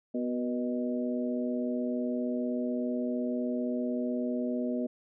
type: harmonic tone with a mistuned harmonic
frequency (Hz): 123.47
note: B2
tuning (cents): 0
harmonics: 2 / 3 / 4 / 5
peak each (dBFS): -30 / -38 / -38 / -37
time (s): 0.14-4.87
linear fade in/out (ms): 10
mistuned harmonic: 4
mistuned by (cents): -35
effects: none